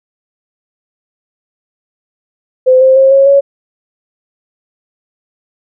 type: tone with pitch steps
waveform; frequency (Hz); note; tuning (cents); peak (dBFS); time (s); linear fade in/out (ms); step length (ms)
sine; 514 / 524.5 / 535.2 / 546.1 / 557.3; C5 / C5 / C5 / C#5 / C#5; -31 / +4 / +39 / -26 / +9; -3; 2.66-3.41; 20; 150
effects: none